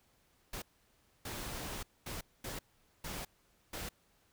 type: noise bursts at uneven times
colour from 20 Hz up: pink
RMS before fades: -42 dBFS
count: 6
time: 0.53-0.62 / 1.25-1.83 / 2.06-2.21 / 2.44-2.59 / 3.04-3.25 / 3.73-3.89 s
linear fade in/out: 5 ms
effects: pink hiss -71 dBFS RMS until 4.32 s